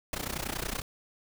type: noise with amplitude modulation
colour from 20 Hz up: pink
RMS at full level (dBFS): -31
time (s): 0.13-0.82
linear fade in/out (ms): 2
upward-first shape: sine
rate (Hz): 30.6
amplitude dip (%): 90
effects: none